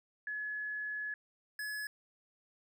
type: tone pair in turn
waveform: sine / square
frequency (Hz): 1700 / 1700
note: G#6 / G#6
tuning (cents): +40 / +40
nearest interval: unison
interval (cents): 0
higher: neither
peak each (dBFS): -36 / -38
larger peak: first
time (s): 0.27-1.14 / 1.59-1.87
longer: first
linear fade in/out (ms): 2
effects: none